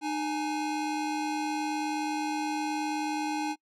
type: tone pair together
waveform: square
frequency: 304.7 / 835 Hz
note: D#4 / G#5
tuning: -36 / +9 cents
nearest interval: octave + perfect fourth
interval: 1745 cents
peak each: -32 / -33 dBFS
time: 0.01-3.56 s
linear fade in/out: 50 ms
effects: noise-tail reverb RT60 0.1 s tail -25 dB re dry + low-pass 8000 Hz 12 dB/octave